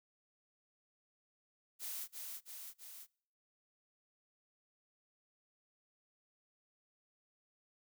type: noise with echo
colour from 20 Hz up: blue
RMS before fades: -43 dBFS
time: 1.79-2.08 s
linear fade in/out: 50 ms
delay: 330 ms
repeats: 3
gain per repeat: -3 dB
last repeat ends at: 3.07 s
effects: noise-tail reverb RT60 0.6 s tail -26 dB re dry